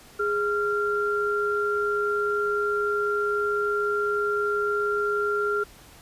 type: tone pair together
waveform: sine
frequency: 413.1 / 1383.1 Hz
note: G#4 / F6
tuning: -9 / -17 cents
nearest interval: octave + major sixth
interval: 2092 cents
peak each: -25 dBFS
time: 0.19-5.64 s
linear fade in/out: 10 ms
effects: pink hiss -50 dBFS RMS until 6.01 s + resampled to 32000 Hz